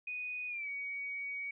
sine tone with pitch glide, 2484 to 2252 Hz, D#7 to C#7, -3 to +27 cents, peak -37 dBFS, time 0.07-1.51 s, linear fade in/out 5 ms, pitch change -170 cents, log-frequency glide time 0.48-0.69 s, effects none

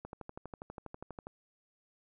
click train, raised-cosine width 1 ms, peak -29 dBFS, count 16, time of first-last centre 0.05-1.27 s, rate 12.3 Hz, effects none

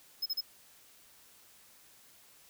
square tone bursts, 5140 Hz, E8, 45 cents flat, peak -31 dBFS, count 3, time 0.22-0.411 s, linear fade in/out 10 ms, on 41 ms, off 34 ms, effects white hiss -60 dBFS RMS until 2.49 s

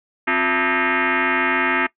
sine tone with frequency modulation, 264.1 Hz, C4, 16 cents sharp, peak -16 dBFS, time 0.27-1.87 s, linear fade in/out 10 ms, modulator 311 Hz, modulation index 7.1, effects noise-tail reverb RT60 0.1 s tail -21 dB re dry

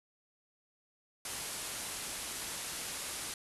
white low-pass noise, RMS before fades -41 dBFS, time 1.25-3.34 s, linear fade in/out 2 ms, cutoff 12000 Hz, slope 96 dB/octave, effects none

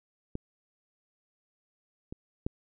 clicks, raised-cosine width 3 ms, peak -21 / -26 / -17 dBFS, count 3, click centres 0.354 / 2.125 / 2.465 s, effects none

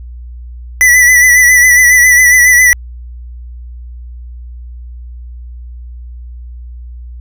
square tone with vibrato, 1975.5 Hz, B6, in tune, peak -4 dBFS, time 0.81-2.73 s, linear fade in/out 0 ms, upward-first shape sine, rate 7.3 Hz, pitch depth 40 cents each way, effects added 60 Hz sine -25 dBFS peak until 7.2 s

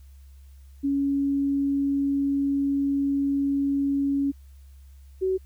sine tone pair in turn, 278.9 / 376.7 Hz, C#4 / F#4, +11 / +31 cents, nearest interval perfect fourth, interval 520 cents, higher second, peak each -21 dBFS, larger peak neither, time 0.83-4.32 / 5.21-5.38 s, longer first, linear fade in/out 20 ms, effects added 68 Hz sine -45 dBFS peak until 5.45 s + white hiss -65 dBFS RMS until 5.45 s

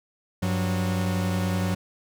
45% pulse tone pair together, 96.52 / 182.2 Hz, G2 / F#3, -26 / -26 cents, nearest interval major seventh, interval 1100 cents, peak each -26 dBFS, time 0.42-1.75 s, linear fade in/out 10 ms, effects none

